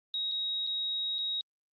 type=tone with dropouts; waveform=sine; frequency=3793 Hz; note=A#7; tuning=29 cents sharp; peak=-30 dBFS; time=0.14-1.41 s; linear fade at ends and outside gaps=1 ms; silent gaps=0.315-0.319 / 0.667-0.672 / 1.184-1.188 s; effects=Opus 32 kbps